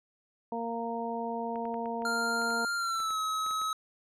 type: harmonic tone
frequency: 231.7 Hz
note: A#3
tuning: 10 cents flat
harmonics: 1 / 2 / 3 / 4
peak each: -37 / -37 / -37 / -37 dBFS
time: 0.52-2.65 s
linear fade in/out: 2 ms
type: clicks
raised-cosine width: 0.5 ms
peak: -33 dBFS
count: 12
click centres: 1.558 / 1.654 / 1.742 / 1.858 / 2.021 / 2.418 / 2.505 / 3.002 / 3.106 / 3.464 / 3.51 / 3.616 s
type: tone with pitch glide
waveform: square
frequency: 1396.9 to 1281 Hz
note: F6 to E6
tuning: 0 to -50 cents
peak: -30 dBFS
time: 2.05-3.73 s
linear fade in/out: 2 ms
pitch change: -150 cents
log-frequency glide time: 2.76-3.18 s
effects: low-pass 10000 Hz 12 dB/octave